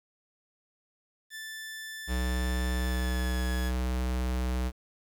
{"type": "tone with pitch glide", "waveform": "sawtooth", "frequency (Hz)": [1760, 1687.3], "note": ["A6", "G#6"], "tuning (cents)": [0, 27], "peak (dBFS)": -35, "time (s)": [1.3, 3.72], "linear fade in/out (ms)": 50, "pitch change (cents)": -73, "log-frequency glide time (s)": [2.74, 3.44]}
{"type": "tone", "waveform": "square", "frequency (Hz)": 62.7, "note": "B1", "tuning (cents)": 27, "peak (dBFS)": -28, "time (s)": [2.07, 4.72], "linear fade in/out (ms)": 50}
{"effects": ["10-bit"]}